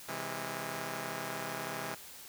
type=chord; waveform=5% pulse; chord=C augmented; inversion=none; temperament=just; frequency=130.81 / 163.52 / 204.4 Hz; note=C3 / E3 / G#3; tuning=0 / -14 / -27 cents; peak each=-31 dBFS; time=0.08-1.95 s; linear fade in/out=10 ms; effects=white hiss -50 dBFS RMS until 2.28 s